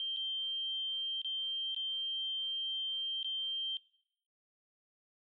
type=tone with dropouts; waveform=sine; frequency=3149 Hz; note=G7; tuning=7 cents sharp; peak=-34 dBFS; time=0-3.77 s; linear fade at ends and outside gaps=1 ms; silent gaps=0.164-0.17 / 1.217-1.246 / 1.747-1.763 / 3.23-3.245 s; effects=noise-tail reverb RT60 0.7 s tail -19 dB re dry